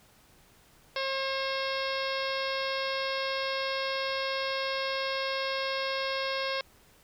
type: harmonic tone with a mistuned harmonic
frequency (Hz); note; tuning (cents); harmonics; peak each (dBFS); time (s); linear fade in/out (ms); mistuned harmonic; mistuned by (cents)
537; C5; +45; 1 / 2 / 3 / 4 / 5 / 6 / 7 / 8 / 9 / 10; -33 / -36 / -38 / -39 / -40 / -41 / -41 / -42 / -43 / -43; 0.96-6.61; 2; 6; +31
effects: pink hiss -60 dBFS RMS until 7.03 s